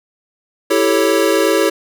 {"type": "chord", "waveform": "square", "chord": "A dominant seventh", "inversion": "second", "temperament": "equal", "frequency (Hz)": [329.6, 392, 440, 554.4], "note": ["E4", "G4", "A4", "C#5"], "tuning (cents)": [0, 0, 0, 0], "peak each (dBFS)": -18, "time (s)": [0.7, 1.7], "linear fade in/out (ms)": 10, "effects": []}